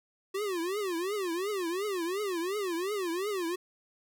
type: tone with vibrato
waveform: square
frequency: 373.9 Hz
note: F#4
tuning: 18 cents sharp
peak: -31 dBFS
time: 0.34-3.56 s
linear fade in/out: 10 ms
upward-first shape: triangle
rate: 2.8 Hz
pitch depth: 250 cents each way
effects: none